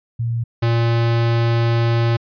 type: tone pair in turn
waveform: sine / square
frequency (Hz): 116.54 / 116.54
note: A#2 / A#2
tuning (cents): 0 / 0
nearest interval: unison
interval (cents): 0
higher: neither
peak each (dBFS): -18 / -15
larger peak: second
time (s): 0.19-0.44 / 0.62-2.17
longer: second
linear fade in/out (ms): 10
effects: resampled to 11025 Hz